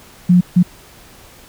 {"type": "tone bursts at uneven times", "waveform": "sine", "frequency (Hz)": 178.6, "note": "F3", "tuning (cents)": 39, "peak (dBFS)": -6, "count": 2, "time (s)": [[0.29, 0.41], [0.56, 0.63]], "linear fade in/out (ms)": 10, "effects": ["pink hiss -43 dBFS RMS until 1.48 s"]}